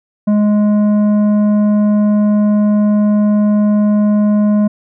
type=tone with tanh clipping; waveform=sine; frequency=208.8 Hz; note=G#3; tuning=10 cents sharp; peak=-10 dBFS; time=0.27-4.68 s; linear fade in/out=10 ms; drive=9 dB; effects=none